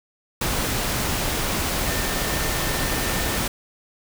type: tone in noise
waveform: sine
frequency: 1800 Hz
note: A6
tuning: 39 cents sharp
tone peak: -34 dBFS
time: 1.87-3.38 s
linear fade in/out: 5 ms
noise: pink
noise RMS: -24 dBFS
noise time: 0.41-3.48 s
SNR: -13 dB
effects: none